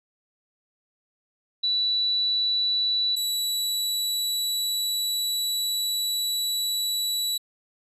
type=tone pair in turn; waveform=sine / sawtooth; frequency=3951 / 3933 Hz; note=B7 / B7; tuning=0 / -8 cents; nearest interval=unison; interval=8 cents; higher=first; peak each=-21 dBFS; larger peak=neither; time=1.63-3.16 / 3.16-7.38 s; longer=second; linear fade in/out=10 ms; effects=resampled to 32000 Hz